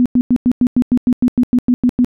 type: tone bursts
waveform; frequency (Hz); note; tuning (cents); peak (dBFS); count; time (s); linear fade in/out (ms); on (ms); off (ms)
sine; 246.9; B3; 0; -8; 14; 0-2.046; 0; 57; 96
effects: none